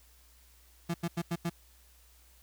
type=tone bursts; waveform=35% pulse; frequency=170 Hz; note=F3; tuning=46 cents flat; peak=-28 dBFS; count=5; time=0.89-1.498 s; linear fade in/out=10 ms; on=52 ms; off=87 ms; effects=added 60 Hz sine -60 dBFS peak until 2.42 s + white hiss -63 dBFS RMS until 2.42 s